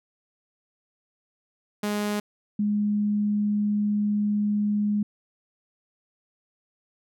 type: tone pair in turn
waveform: sawtooth / sine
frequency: 207.7 / 207.7 Hz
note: G#3 / G#3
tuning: 0 / 0 cents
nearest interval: unison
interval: 0 cents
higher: neither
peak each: -21 dBFS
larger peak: neither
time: 1.83-2.2 / 2.59-5.03 s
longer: second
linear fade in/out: 5 ms
effects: none